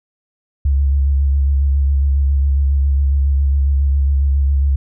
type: tone with vibrato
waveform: sine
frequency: 69.3 Hz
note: C#2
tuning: in tune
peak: -11 dBFS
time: 0.65-4.76 s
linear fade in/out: 5 ms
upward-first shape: square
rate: 7.3 Hz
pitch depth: 28 cents each way
effects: none